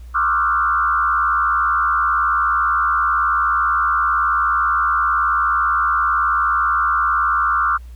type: tone with frequency modulation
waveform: sine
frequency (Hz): 1274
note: D#6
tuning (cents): +41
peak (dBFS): -14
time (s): 0.14-7.78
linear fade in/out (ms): 20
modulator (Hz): 79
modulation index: 2.2
effects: added 60 Hz sine -33 dBFS peak until 7.95 s + pink hiss -55 dBFS RMS until 7.95 s